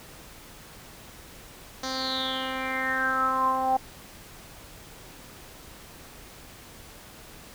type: tone with low-pass filter sweep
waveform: 10% pulse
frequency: 262 Hz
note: C4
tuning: 2 cents sharp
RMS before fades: -27 dBFS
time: 1.83-3.77 s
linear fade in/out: 5 ms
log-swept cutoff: 5400 to 770 Hz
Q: 8.6
effects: pink hiss -47 dBFS RMS until 7.54 s